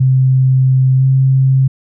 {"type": "tone with pitch glide", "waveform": "sine", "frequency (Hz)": [130.81, 132.94], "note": ["C3", "C3"], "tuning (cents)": [0, 28], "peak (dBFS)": -7, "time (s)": [0, 1.68], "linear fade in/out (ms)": 10, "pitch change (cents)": 28, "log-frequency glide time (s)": [0.97, 1.04], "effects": []}